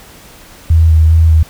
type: tone with vibrato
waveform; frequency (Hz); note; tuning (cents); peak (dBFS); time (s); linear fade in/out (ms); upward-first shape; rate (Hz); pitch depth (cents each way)
sine; 80.4; E2; -43; -4; 0.7-1.43; 5; square; 2.5; 19
effects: pink hiss -38 dBFS RMS until 1.49 s